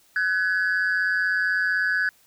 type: tone pair together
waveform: sine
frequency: 1502.9 / 1687 Hz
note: F#6 / G#6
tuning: +27 / +27 cents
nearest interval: major second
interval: 200 cents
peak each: -21 dBFS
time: 0.16-2.09 s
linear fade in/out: 2 ms
effects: tanh soft clip ceiling -17 dBFS + white hiss -59 dBFS RMS until 2.26 s